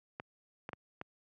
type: clicks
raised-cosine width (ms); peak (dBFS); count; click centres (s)
0.5; -25; 4; 0.199 / 0.691 / 0.732 / 1.014
effects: high-pass 100 Hz 12 dB/octave